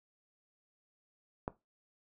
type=click; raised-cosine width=1 ms; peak=-20 dBFS; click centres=1.479 s; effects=noise-tail reverb RT60 0.2 s tail -17 dB re dry